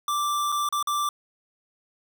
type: tone with dropouts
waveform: square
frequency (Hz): 1174.7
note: D6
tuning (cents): 0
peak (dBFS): -24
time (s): 0.08-1.09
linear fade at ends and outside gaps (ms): 2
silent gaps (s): 0.52-0.523 / 0.689-0.725 / 0.827-0.872
effects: none